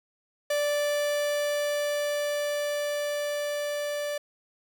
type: tone with level ramp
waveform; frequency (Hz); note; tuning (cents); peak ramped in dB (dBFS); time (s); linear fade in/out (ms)
45% pulse; 585; D5; -7; -24 to -29; 0.5-4.18; 5
effects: none